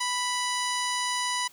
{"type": "harmonic tone", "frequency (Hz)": 987.8, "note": "B5", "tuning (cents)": 0, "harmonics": [1, 2, 3, 4, 5, 6, 7, 9, 10], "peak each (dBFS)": [-30, -33, -35, -36, -37, -38, -38, -40, -40], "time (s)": [0, 1.48], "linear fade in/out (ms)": 10, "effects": ["white hiss -55 dBFS RMS until 1.52 s"]}